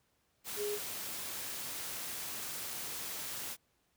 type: tone in noise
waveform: sine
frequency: 414.3 Hz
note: G#4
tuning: 4 cents flat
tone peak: -34 dBFS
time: 0.56-0.79 s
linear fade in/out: 50 ms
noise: white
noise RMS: -41 dBFS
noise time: 0.44-3.57 s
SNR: +4 dB
effects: pink hiss -75 dBFS RMS until 3.96 s + high-pass 60 Hz 12 dB/octave